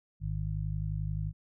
harmonic tone, 51.4 Hz, G#1, 17 cents flat, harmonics 1 / 2 / 3, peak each -35 / -35 / -35 dBFS, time 0.2-1.33 s, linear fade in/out 50 ms, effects none

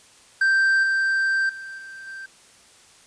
triangle tone with level steps, 1568 Hz, G6, in tune, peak -14 / -17 / -32 / -35 / -32 dBFS, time 0.41-2.26 s, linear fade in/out 5 ms, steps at 0.83 / 1.49 / 1.78 / 2.07 s, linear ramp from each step 5 ms, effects white hiss -52 dBFS RMS until 3.06 s + resampled to 22050 Hz

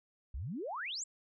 sine exponential sweep, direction up, 53.1 to 7902 Hz, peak -37 dBFS, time 0.34-1.04 s, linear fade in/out 5 ms, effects none

